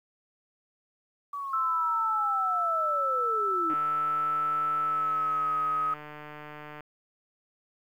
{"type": "linear sweep", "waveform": "sine", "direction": "down", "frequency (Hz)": [1148, 303.9], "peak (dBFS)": -32, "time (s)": [1.33, 3.74], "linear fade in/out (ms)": 5}
{"type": "tone with pitch glide", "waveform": "sine", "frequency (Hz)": [1318.5, 1267], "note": ["E6", "D#6"], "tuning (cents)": [0, 31], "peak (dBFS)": -25, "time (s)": [1.53, 5.94], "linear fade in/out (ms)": 5, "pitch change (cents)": -69, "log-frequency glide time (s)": [4.79, 5.55]}
{"type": "click train", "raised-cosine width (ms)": 0.5, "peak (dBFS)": -28, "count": 467, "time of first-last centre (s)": [3.7, 6.807], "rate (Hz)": 150}
{"effects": ["10-bit"]}